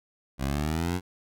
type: exponential sweep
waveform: 15% pulse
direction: up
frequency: 65.5 to 92.5 Hz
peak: -20 dBFS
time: 0.38-1.01 s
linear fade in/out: 50 ms
effects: none